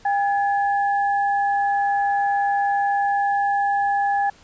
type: tone pair together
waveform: sine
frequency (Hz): 804 / 1703.6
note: G5 / G#6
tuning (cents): +44 / +44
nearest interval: octave + minor second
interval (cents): 1300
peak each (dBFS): -18 / -27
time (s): 0.05-4.3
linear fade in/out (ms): 5
effects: pink hiss -51 dBFS RMS until 4.43 s + resampled to 16000 Hz